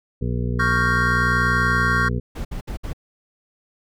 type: harmonic tone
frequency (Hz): 60.4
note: B1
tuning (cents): -38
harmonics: 1 / 2 / 3 / 4 / 6 / 7 / 8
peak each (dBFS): -25 / -24 / -29 / -30 / -38 / -34 / -37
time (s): 0.21-2.2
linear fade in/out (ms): 10
type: chord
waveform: triangle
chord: G half-diminished seventh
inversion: second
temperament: equal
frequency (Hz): 1108.7 / 1396.9 / 1568 / 1864.7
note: Db6 / F6 / G6 / Bb6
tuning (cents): 0 / 0 / 0 / 0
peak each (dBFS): -22 / -21 / -21 / -24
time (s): 0.59-2.09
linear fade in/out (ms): 10
type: noise bursts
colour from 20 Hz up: brown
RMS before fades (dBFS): -28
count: 4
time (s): 2.35-2.933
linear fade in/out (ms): 10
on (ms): 100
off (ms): 61
effects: none